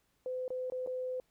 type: tone with dropouts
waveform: sine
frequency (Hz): 509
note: C5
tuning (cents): -48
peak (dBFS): -34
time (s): 0.26-1.2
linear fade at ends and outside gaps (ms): 1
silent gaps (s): 0.48-0.504 / 0.7-0.721 / 0.863-0.873
effects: pink hiss -75 dBFS RMS until 1.3 s